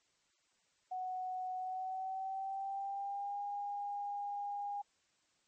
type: tone with pitch glide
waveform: sine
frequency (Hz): 741 to 812.7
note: F#5 to G#5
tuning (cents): +2 to -38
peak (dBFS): -37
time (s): 0.91-4.82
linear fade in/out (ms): 10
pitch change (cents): +160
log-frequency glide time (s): 1.57-3.42
effects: white hiss -75 dBFS RMS until 5.47 s + MP3 32 kbps

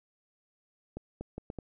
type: accelerating click train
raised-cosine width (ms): 2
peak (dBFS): -25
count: 5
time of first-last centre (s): 0.97-1.587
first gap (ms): 240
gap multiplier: 0.71
effects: none

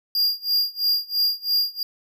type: tone with tremolo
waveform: square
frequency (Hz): 4813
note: D8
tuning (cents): +42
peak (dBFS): -17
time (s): 0.15-1.83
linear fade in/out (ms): 2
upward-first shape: sine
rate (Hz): 3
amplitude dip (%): 95
effects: none

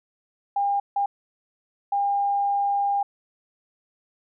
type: tone bursts at uneven times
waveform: sine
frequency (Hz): 804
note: G5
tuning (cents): +44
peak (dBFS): -20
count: 3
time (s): 0.56-0.8 / 0.96-1.06 / 1.92-3.03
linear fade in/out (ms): 5
effects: none

